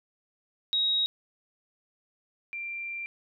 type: tone pair in turn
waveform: sine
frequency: 3795 / 2367 Hz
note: A#7 / D7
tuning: +30 / +13 cents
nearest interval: minor sixth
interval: 817 cents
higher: first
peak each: -23 / -33 dBFS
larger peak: first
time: 0.73-1.06 / 2.53-3.06 s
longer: second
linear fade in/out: 0 ms
effects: none